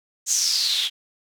white noise with band-pass filter sweep, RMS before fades -22 dBFS, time 0.26-0.9 s, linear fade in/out 50 ms, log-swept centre 6800 to 3200 Hz, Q 6.6, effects none

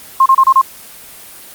sine tone bursts, 1064 Hz, C6, 29 cents sharp, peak -4 dBFS, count 5, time 0.2-0.615 s, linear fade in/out 5 ms, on 59 ms, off 30 ms, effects white hiss -35 dBFS RMS until 1.54 s + Opus 24 kbps

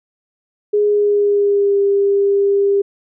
sine tone with pitch glide, 415.3 to 399.5 Hz, G#4 to G4, 0 to +33 cents, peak -11 dBFS, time 0.73-2.82 s, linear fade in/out 10 ms, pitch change -67 cents, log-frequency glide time 0.85-1.8 s, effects none

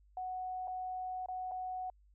sine tone with dropouts, 740 Hz, F#5, in tune, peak -37 dBFS, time 0.17-1.9 s, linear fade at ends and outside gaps 2 ms, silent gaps 0.674-0.679 / 1.26-1.285 / 1.513-1.517 s, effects added 50 Hz sine -62 dBFS peak until 2.14 s

